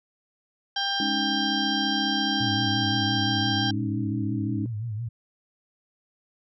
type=harmonic tone; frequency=794 Hz; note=G5; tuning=22 cents sharp; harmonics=1 / 2 / 4 / 5 / 6 / 7; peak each=-31 / -31 / -28 / -36 / -35 / -34 dBFS; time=0.76-3.71 s; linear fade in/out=5 ms
type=chord; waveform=sine; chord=Ab suspended fourth; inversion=none; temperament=just; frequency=207.7 / 276.9 / 311.5 Hz; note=Ab3 / Db4 / Eb4; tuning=0 / -2 / +2 cents; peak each=-31 dBFS; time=1-4.66 s; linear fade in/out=2 ms
type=tone with vibrato; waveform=sine; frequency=111.4 Hz; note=A2; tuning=22 cents sharp; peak=-28 dBFS; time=2.4-5.09 s; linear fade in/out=10 ms; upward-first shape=sine; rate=5.8 Hz; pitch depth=120 cents each way
effects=none